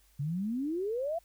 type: exponential sweep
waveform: sine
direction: up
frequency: 135.6 to 698.5 Hz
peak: -30 dBFS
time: 0.19-1.19 s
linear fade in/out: 10 ms
effects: added 50 Hz sine -64 dBFS peak until 1.24 s + white hiss -67 dBFS RMS until 1.24 s